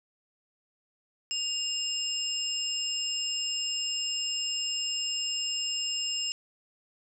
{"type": "tone cluster", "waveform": "sine", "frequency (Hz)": [2810, 5180, 7450], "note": ["F7", "E8", "A#8"], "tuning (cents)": [10, -31, -2], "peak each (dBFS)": [-32, -33, -35], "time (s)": [1.31, 6.32], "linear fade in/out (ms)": 0, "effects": []}